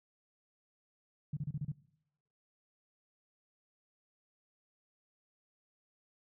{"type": "tone bursts", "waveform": "sine", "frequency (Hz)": 146.2, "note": "D3", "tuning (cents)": -7, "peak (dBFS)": -33, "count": 6, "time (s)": [1.33, 1.719], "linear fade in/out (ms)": 5, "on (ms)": 39, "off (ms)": 31, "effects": ["noise-tail reverb RT60 0.8 s tail -21 dB re dry"]}